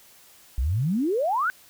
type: exponential sweep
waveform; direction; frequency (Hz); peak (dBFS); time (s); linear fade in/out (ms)
sine; up; 56.1 to 1559; -21; 0.58-1.5; 0
effects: white hiss -53 dBFS RMS until 1.69 s